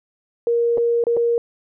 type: tone with dropouts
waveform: sine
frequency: 470 Hz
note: A#4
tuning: 14 cents sharp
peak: -15 dBFS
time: 0.47-1.38 s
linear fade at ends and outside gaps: 1 ms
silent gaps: 0.774-0.78 / 1.039-1.068 / 1.167-1.171 s
effects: none